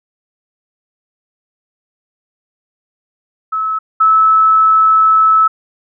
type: tone pair in turn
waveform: sine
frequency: 1297 / 1303.2 Hz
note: E6 / E6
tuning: -28 / -20 cents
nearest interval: unison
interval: 8 cents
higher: second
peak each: -14 / -6 dBFS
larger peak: second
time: 3.52-3.79 / 4-5.48 s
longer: second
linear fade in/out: 10 ms
effects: none